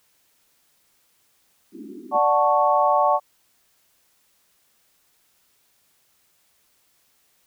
white band-pass noise, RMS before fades -39 dBFS, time 1.72-2.19 s, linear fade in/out 20 ms, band 200 to 380 Hz, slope 96 dB/octave
sine chord, D major seventh, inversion none, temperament equal, 587.3 / 740 / 880 / 1108.7 Hz, D5 / F#5 / A5 / C#6, 0 / 0 / 0 / 0 cents, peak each -21 dBFS, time 2.11-3.2 s, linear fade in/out 50 ms
effects white hiss -64 dBFS RMS until 7.46 s

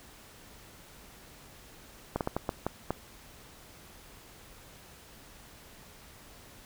slowing click train, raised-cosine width 1 ms, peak -15 dBFS, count 7, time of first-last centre 2.16-2.906 s, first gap 48 ms, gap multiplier 1.38, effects pink hiss -53 dBFS RMS until 6.65 s

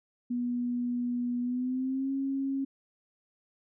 sine tone with pitch glide, 243.5 to 271.7 Hz, B3 to C#4, -24 to -35 cents, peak -28 dBFS, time 0.3-2.65 s, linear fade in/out 10 ms, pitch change +189 cents, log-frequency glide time 1.41-2.11 s, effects none

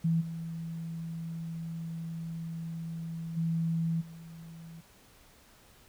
sine tone with level steps, 164.8 Hz, E3, in tune, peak -24 / -35 / -27 / -44 dBFS, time 0.04-4.81 s, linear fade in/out 10 ms, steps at 0.2 / 3.36 / 4 s, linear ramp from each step 20 ms, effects pink hiss -59 dBFS RMS until 5.88 s

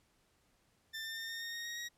20% pulse tone with pitch steps, 1783 / 1798.5 / 1814.2 / 1830 / 1845.9 / 1861.9 / 1878.1 / 1894.5 Hz, A6 / A6 / A#6 / A#6 / A#6 / A#6 / A#6 / A#6, +22 / +37 / -47 / -32 / -18 / -3 / +12 / +27 cents, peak -35 dBFS, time 0.93-1.89 s, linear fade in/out 20 ms, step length 120 ms, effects pink hiss -73 dBFS RMS until 1.97 s + low-pass 12000 Hz 12 dB/octave

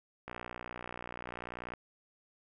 click train, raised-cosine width 0.5 ms, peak -26 dBFS, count 89, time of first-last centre 0.28-1.737 s, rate 60.4 Hz, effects none

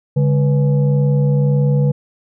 sine tone with frequency modulation, 143.1 Hz, D3, 45 cents flat, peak -11 dBFS, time 0.16-1.92 s, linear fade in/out 10 ms, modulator 348 Hz, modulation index 0.57, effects none

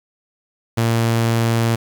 sawtooth tone, 115.1 Hz, A#2, 22 cents flat, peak -11 dBFS, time 0.77-1.76 s, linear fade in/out 10 ms, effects 7-bit

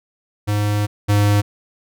square tone pair in turn, 103.83 / 102.87 Hz, G#2 / G#2, 0 / -16 cents, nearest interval unison, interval 16 cents, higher first, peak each -17 / -13 dBFS, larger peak second, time 0.47-0.87 / 1.08-1.42 s, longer first, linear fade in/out 20 ms, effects none

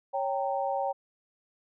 sine chord, G diminished, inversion second, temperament equal with one note detuned, 554.4 / 784 / 922.2 Hz, Db5 / G5 / Bb5, 0 / 0 / -19 cents, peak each -31 / -30 / -35 dBFS, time 0.13-0.93 s, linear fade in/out 20 ms, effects none

